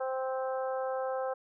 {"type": "harmonic tone", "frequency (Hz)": 261.6, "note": "C4", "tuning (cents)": 0, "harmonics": [2, 3, 4, 5, 6], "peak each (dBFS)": [-32, -37, -43, -43, -48], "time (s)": [0, 1.34], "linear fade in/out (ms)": 10, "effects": []}